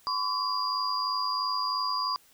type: tone cluster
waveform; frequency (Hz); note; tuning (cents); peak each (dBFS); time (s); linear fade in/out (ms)
sine; 1025 / 1128 / 4819; C6 / C#6 / D8; -36 / +30 / +44; -31; 0.07-2.16; 0
effects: white hiss -60 dBFS RMS until 2.33 s